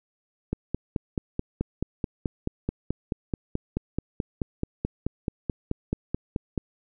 click train, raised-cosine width 3 ms, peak -13 dBFS, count 29, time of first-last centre 0.53-6.578 s, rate 4.63 Hz, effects none

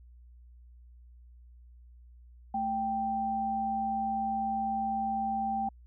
sine tone pair together, 220 / 784 Hz, A3 / G5, 0 / 0 cents, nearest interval octave + minor seventh, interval 2200 cents, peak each -36 / -29 dBFS, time 2.54-5.69 s, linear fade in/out 5 ms, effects added 60 Hz sine -51 dBFS peak until 5.86 s

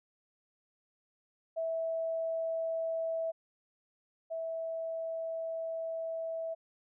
sine tone pair in turn, 654 / 654 Hz, E5 / E5, -14 / -14 cents, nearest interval unison, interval 0 cents, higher neither, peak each -31 / -34 dBFS, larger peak first, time 1.56-3.32 / 4.3-6.55 s, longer second, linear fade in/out 20 ms, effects none

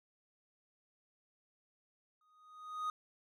triangle tone with exponential growth, 1244.5 Hz, D#6, in tune, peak -31 dBFS, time 2.21-2.9 s, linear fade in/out 2 ms, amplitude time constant 150 ms, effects none

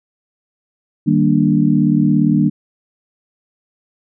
sine chord, Eb major seventh, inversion none, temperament equal, 155.56 / 196 / 233.1 / 293.7 Hz, Eb3 / G3 / Bb3 / D4, 0 / 0 / 0 / 0 cents, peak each -16 dBFS, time 1.06-2.5 s, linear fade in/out 20 ms, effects none

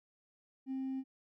triangle tone with hard clipping, 264.8 Hz, C4, 21 cents sharp, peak -35 dBFS, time 0.66-1.04 s, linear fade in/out 50 ms, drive 2 dB, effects none

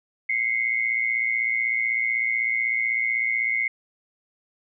sine tone pair together, 2067 / 2183 Hz, C7 / C#7, -22 / -27 cents, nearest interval minor second, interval 95 cents, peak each -24 dBFS, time 0.29-3.68 s, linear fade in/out 5 ms, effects none

